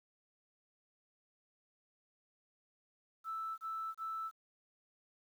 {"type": "tone bursts", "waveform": "sine", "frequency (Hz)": 1318.5, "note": "E6", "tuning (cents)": 0, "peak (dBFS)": -37, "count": 3, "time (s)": [3.24, 4.314], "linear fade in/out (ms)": 50, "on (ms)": 340, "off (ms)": 27, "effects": ["tanh soft clip ceiling -33 dBFS", "11-bit"]}